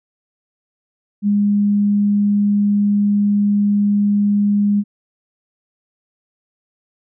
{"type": "tone", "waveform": "sine", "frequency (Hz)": 204.5, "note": "G#3", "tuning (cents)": -26, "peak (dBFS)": -12, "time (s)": [1.22, 4.84], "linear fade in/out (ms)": 50, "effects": []}